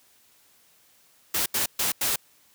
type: noise bursts at uneven times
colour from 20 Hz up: white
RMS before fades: -25 dBFS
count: 4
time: 1.34-1.46 / 1.54-1.66 / 1.79-1.92 / 2.01-2.16 s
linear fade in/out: 5 ms
effects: white hiss -60 dBFS RMS until 2.54 s + high-pass 60 Hz 12 dB/octave